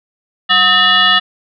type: tone with frequency modulation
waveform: sine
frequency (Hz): 2349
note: D7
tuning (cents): 0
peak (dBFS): -7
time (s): 0.49-1.2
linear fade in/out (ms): 20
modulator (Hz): 540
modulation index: 2.4
effects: none